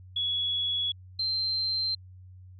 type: tone pair in turn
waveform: sine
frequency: 3370 / 4132 Hz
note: G#7 / C8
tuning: +25 / -22 cents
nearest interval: major third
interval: 353 cents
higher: second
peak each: -26 dBFS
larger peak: neither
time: 0.16-0.92 / 1.19-1.95 s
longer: neither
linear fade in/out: 5 ms
effects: added 92 Hz sine -46 dBFS peak until 2.59 s